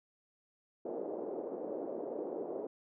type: band-pass noise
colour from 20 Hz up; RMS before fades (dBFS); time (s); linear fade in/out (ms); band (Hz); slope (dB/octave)
pink; -40; 0.85-2.67; 5; 330 to 570; 24
effects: none